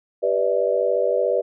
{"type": "chord", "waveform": "sine", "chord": "E minor seventh", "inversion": "first", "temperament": "equal with one note detuned", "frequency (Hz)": [392, 493.9, 587.3, 644.6], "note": ["G4", "B4", "D5", "E5"], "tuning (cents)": [0, 0, 0, -39], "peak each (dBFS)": [-25, -21, -22, -26], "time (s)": [0.22, 1.42], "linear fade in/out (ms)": 20, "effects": []}